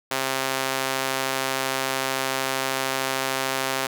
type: tone with high-pass filter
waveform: sawtooth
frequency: 133.2 Hz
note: C3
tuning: 31 cents sharp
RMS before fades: -26 dBFS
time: 0.11-3.87 s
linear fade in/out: 5 ms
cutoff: 590 Hz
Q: 0.53
effects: none